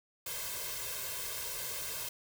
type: noise with comb filter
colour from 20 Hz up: white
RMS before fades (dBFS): -39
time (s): 0.26-2.09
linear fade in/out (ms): 5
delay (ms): 1.9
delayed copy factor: +0.95
effects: none